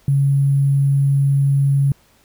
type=tone with sample-and-hold; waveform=sine; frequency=139 Hz; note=C#3; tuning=5 cents sharp; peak=-12 dBFS; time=0.08-1.92 s; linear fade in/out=2 ms; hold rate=11025 Hz; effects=pink hiss -55 dBFS RMS until 2.24 s